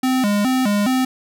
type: tone with vibrato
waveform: square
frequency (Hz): 230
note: A#3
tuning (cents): -23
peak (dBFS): -16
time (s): 0.03-1.05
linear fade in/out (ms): 5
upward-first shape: square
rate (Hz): 2.4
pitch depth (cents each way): 200
effects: none